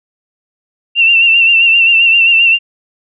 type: tone with vibrato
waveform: sine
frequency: 2726 Hz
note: F7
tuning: 43 cents flat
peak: -5 dBFS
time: 0.95-2.59 s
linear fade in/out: 50 ms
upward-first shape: sine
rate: 7.6 Hz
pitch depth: 47 cents each way
effects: none